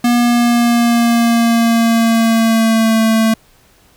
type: tone with pitch glide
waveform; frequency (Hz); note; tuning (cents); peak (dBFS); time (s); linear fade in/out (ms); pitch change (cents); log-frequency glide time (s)
square; 240.2 to 222.8; B3 to A3; -48 to +22; -10; 0.04-3.34; 5; -130; 0.16-3.01
effects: pink hiss -50 dBFS RMS until 3.96 s